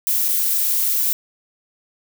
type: noise with dropouts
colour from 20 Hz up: violet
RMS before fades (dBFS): -19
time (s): 0.07-1.13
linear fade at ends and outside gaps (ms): 0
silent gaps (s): 0.283-0.287
effects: none